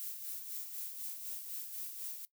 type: noise with tremolo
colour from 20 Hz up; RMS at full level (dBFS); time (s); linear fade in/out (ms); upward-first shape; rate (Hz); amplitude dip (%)
violet; -41; 0-2.25; 0; sine; 4; 50
effects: noise-tail reverb RT60 0.1 s tail -18 dB re dry